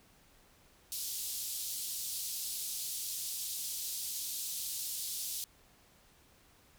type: band-pass noise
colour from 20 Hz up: white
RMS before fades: -39 dBFS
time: 0.92-5.44 s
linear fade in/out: 0 ms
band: 3600 to 15000 Hz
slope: 24 dB/octave
effects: pink hiss -64 dBFS RMS until 6.78 s